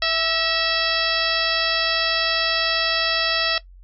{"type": "harmonic tone with a mistuned harmonic", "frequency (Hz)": 659.3, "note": "E5", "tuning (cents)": 0, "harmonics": [1, 2, 3, 4, 5, 6, 7, 8], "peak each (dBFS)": [-27, -27, -27, -27, -27, -27, -27, -27], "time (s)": [0.02, 3.58], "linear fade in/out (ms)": 2, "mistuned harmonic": 3, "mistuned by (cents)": -49, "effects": ["noise-tail reverb RT60 0.1 s tail -17 dB re dry", "added 45 Hz sine -42 dBFS peak until 3.83 s"]}